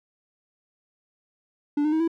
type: tone with pitch steps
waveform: triangle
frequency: 291.8 / 304.2 / 317.1 / 330.6 Hz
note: D4 / D#4 / D#4 / E4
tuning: -11 / -39 / +33 / +5 cents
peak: -18 dBFS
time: 1.77-2.078 s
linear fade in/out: 5 ms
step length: 77 ms
effects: none